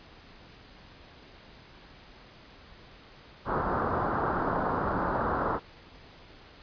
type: low-pass noise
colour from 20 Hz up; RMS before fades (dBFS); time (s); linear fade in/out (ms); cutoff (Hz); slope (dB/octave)
white; -29; 3.45-5.6; 50; 1400; 48
effects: pink hiss -52 dBFS RMS until 6.62 s + resampled to 11025 Hz